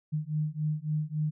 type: beating tone pair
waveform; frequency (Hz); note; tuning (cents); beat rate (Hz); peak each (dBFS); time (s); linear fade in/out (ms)
sine; 151.1 / 154.7; D3 / D#3; +50 / -10; 3.6; -31; 0.12-1.31; 20
effects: none